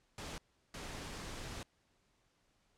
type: noise bursts at uneven times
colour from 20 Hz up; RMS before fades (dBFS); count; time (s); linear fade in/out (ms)
pink; -45; 2; 0.18-0.38 / 0.74-1.63; 2
effects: pink hiss -75 dBFS RMS until 2.77 s + low-pass 8000 Hz 12 dB/octave